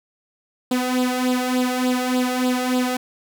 sawtooth tone with flanger, 252 Hz, B3, 35 cents sharp, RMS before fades -21 dBFS, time 0.71-2.97 s, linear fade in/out 5 ms, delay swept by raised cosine 0.24 to 1.54 ms, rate 3.4 Hz, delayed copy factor +0.7, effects none

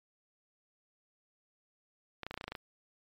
clicks, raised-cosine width 0.3 ms, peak -23 dBFS, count 10, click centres 2.233 / 2.266 / 2.31 / 2.342 / 2.376 / 2.411 / 2.441 / 2.48 / 2.52 / 2.552 s, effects MP3 96 kbps

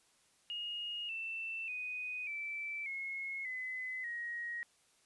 sine tone with pitch steps, 2863 / 2671 / 2492 / 2325 / 2170 / 2024 / 1888.9 Hz, F7 / E7 / D#7 / D7 / C#7 / B6 / A#6, +42 / +22 / +2 / -18 / -37 / +42 / +22 cents, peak -38 dBFS, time 0.5-4.63 s, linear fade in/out 0 ms, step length 590 ms, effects white hiss -70 dBFS RMS until 5.05 s + resampled to 24000 Hz

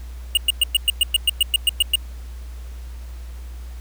square tone bursts, 2855 Hz, F7, 37 cents sharp, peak -13 dBFS, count 13, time 0.35-1.956 s, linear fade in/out 2 ms, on 22 ms, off 110 ms, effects added 60 Hz sine -31 dBFS peak until 3.8 s + pink hiss -49 dBFS RMS until 3.8 s

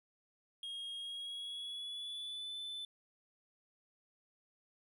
triangle tone with pitch glide, 3261 to 3515 Hz, G#7 to A7, -32 to -2 cents, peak -40 dBFS, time 0.63-2.85 s, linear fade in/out 2 ms, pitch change +130 cents, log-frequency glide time 0.98-2.56 s, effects none

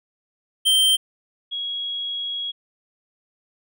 square / sine tone pair in turn, 3136 / 3316 Hz, G7 / G#7, 0 / -3 cents, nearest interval minor second, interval 97 cents, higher second, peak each -15 / -25 dBFS, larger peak first, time 0.65-0.97 / 1.51-2.52 s, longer second, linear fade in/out 20 ms, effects none

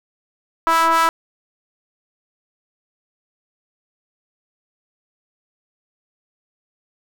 square ring-modulated tone, 164.6 Hz, E3, 2 cents flat, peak -11 dBFS, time 0.67-1.09 s, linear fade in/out 0 ms, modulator 1150 Hz, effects none

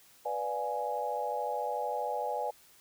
sine chord, B diminished seventh, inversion none, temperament equal with one note detuned, 493.9 / 587.3 / 698.5 / 833 Hz, B4 / D5 / F5 / Ab5, 0 / 0 / 0 / +5 cents, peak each -37 / -37 / -39 / -34 dBFS, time 0.25-2.51 s, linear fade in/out 10 ms, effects white hiss -60 dBFS RMS until 2.8 s

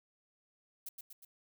violet noise with echo, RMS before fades -43 dBFS, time 0.86-0.89 s, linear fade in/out 5 ms, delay 120 ms, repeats 3, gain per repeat -4 dB, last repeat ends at 1.25 s, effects none

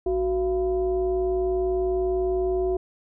sine tone with frequency modulation, 370 Hz, F#4, in tune, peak -21 dBFS, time 0.06-2.77 s, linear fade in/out 5 ms, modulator 314 Hz, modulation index 0.62, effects none

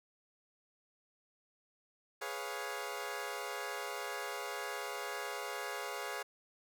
15% pulse chord, C# dominant seventh, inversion second, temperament equal with one note detuned, 415.3 / 493.9 / 554.4 / 702.1 Hz, G#4 / B4 / C#5 / E#5, 0 / 0 / 0 / +9 cents, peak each -37 / -39 / -38 / -39 dBFS, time 2.21-6.23 s, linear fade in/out 10 ms, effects none

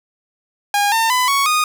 sawtooth tone with pitch steps, 815 / 904.3 / 1003.4 / 1113.3 / 1235.3 Hz, G#5 / A5 / B5 / C#6 / D#6, -33 / +47 / +27 / +7 / -13 cents, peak -10 dBFS, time 0.74-1.64 s, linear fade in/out 2 ms, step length 180 ms, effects none

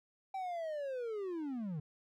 triangle linear sweep, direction down, 780 to 142.2 Hz, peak -35 dBFS, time 0.34-1.8 s, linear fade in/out 5 ms, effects none

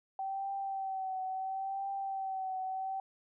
sine tone with vibrato, 770 Hz, G5, 31 cents flat, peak -34 dBFS, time 0.19-3 s, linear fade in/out 2 ms, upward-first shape triangle, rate 0.73 Hz, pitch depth 42 cents each way, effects none

